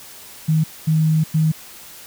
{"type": "tone bursts at uneven times", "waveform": "sine", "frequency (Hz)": 157.5, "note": "D#3", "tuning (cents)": 21, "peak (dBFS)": -13, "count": 3, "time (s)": [[0.48, 0.64], [0.87, 1.24], [1.34, 1.52]], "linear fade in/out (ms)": 10, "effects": ["white hiss -40 dBFS RMS until 2.06 s"]}